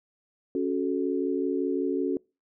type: chord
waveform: sine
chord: F# minor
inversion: second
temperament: equal with one note detuned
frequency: 277.2 / 370 / 435.4 Hz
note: C#4 / F#4 / A4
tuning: 0 / 0 / -18 cents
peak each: -28 / -28 / -31 dBFS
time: 0.55-2.17 s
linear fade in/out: 2 ms
effects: noise-tail reverb RT60 0.3 s tail -26 dB re dry